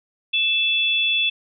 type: tone pair together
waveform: sine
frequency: 2637 / 3436 Hz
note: E7 / A7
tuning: 0 / -42 cents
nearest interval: perfect fourth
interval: 458 cents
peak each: -20 dBFS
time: 0.33-1.3 s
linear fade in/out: 10 ms
effects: none